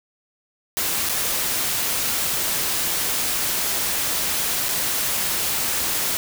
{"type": "noise with dropouts", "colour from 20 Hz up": "white", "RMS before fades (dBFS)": -23, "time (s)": [0.77, 6.17], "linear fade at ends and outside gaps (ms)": 0, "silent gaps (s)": [[1.089, 1.095], [4.685, 4.689]], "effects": []}